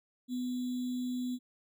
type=tone with sample-and-hold; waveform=sine; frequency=249.6 Hz; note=B3; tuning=19 cents sharp; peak=-32 dBFS; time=0.28-1.39 s; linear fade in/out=50 ms; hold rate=3675 Hz; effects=none